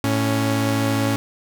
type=tone pair together; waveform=sawtooth; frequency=110.04 / 277.8 Hz; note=A2 / C#4; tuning=+1 / +4 cents; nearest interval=octave + major third; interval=1603 cents; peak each=-17 dBFS; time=0.04-1.16 s; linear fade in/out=0 ms; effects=none